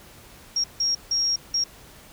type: tone bursts at uneven times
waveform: sine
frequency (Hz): 5588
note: F8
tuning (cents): 0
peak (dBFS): -20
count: 4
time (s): 0.56-0.64 / 0.8-0.95 / 1.11-1.36 / 1.54-1.64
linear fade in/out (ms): 5
effects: pink hiss -48 dBFS RMS until 2.12 s